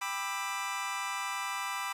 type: chord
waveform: 25% pulse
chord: E minor seventh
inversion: first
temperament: just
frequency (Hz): 791.1 / 988.9 / 1186.7 / 1318.5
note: G5 / B5 / D6 / E6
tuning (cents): +16 / +2 / +18 / 0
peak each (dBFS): -38 / -33 / -34 / -38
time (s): 0.01-1.93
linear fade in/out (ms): 10
effects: low-pass 12000 Hz 12 dB/octave + 10-bit

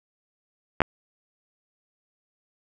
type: clicks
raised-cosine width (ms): 0.5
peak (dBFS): -4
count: 2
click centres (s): 0.805 / 0.818
effects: none

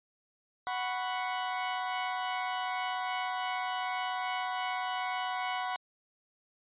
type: chord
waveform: sawtooth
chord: F# suspended fourth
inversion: none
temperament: equal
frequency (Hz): 740 / 987.8 / 1108.7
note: F#5 / B5 / C#6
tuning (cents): 0 / 0 / 0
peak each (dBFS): -30 / -33 / -36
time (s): 0.67-5.76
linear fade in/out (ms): 0
effects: resampled to 8000 Hz

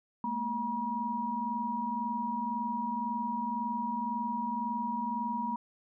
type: tone cluster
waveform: sine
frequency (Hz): 212.9 / 234.8 / 959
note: G#3 / A#3 / A#5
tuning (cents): +43 / +13 / +49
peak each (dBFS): -39 / -37 / -32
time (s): 0.24-5.56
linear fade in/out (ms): 2
effects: none

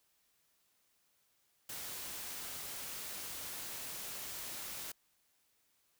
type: noise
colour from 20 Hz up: white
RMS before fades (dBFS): -44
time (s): 1.69-4.92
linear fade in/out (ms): 5
effects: white hiss -75 dBFS RMS until 5.99 s

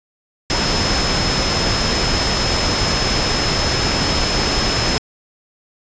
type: tone in noise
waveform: sine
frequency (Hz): 5180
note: E8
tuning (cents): -31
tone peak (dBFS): -22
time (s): 0.5-4.98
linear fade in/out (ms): 0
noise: pink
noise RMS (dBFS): -18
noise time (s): 0.5-4.98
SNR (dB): -7
effects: resampled to 16000 Hz

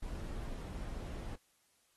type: noise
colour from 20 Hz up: brown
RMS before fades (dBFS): -42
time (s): 0.02-1.36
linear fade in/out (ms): 10
effects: white hiss -73 dBFS RMS until 1.96 s + AAC 32 kbps

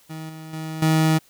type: tone with level steps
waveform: 30% pulse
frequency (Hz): 158.4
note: D#3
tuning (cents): +31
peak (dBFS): -29 / -33 / -26 / -13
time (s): 0.09-1.19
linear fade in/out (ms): 20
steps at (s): 0.29 / 0.53 / 0.82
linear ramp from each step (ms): 5
effects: white hiss -56 dBFS RMS until 1.29 s

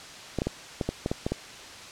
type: clicks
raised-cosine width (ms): 2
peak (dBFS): -13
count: 9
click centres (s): 0.387 / 0.419 / 0.47 / 0.812 / 0.89 / 1.061 / 1.115 / 1.265 / 1.32
effects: white hiss -43 dBFS RMS until 1.91 s + low-pass 6000 Hz 12 dB/octave

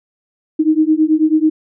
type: beating tone pair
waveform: sine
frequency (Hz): 307.8 / 317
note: D#4 / D#4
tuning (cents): -19 / +32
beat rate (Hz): 9.2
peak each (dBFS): -13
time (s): 0.59-1.5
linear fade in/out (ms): 10
effects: none

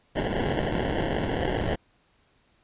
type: noise with sample-and-hold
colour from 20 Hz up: white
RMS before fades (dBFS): -27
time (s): 0.15-1.76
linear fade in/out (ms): 10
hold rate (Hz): 1225
effects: pink hiss -65 dBFS RMS until 2.63 s + resampled to 8000 Hz

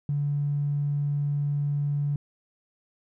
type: tone with tanh clipping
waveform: triangle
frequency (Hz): 144.3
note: D3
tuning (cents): -30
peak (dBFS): -23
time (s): 0.09-2.16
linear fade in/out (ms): 2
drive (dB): 2
effects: none

